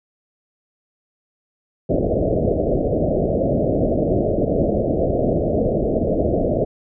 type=low-pass noise; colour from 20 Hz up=white; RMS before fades=-19 dBFS; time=1.89-6.65 s; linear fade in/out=10 ms; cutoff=670 Hz; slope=96 dB/octave; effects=none